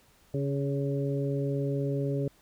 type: harmonic tone with a mistuned harmonic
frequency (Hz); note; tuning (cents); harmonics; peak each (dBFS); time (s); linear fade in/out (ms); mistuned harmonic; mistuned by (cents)
140; C#3; +18; 1 / 2 / 3 / 4; -29 / -34 / -33 / -37; 0.34-2.28; 2; 3; -17
effects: pink hiss -62 dBFS RMS until 2.41 s